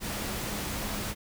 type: tone in noise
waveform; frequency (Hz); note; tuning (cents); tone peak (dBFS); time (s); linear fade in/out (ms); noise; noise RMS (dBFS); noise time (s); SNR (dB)
sine; 207.7; G#3; 0; -41; 0-1.15; 50; pink; -34; 0-1.15; -10
effects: none